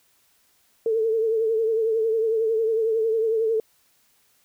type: tone with vibrato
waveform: sine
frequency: 446.4 Hz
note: A4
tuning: 25 cents sharp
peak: -19 dBFS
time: 0.86-3.6 s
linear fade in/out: 2 ms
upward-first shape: triangle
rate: 11 Hz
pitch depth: 61 cents each way
effects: white hiss -63 dBFS RMS until 4.44 s